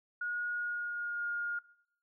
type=tone with pitch glide; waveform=sine; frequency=1444 to 1420.8 Hz; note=F#6 to F6; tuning=-43 to +29 cents; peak=-33 dBFS; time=0.21-1.59 s; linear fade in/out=5 ms; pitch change=-28 cents; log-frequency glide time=0.49-1.27 s; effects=noise-tail reverb RT60 0.7 s tail -20 dB re dry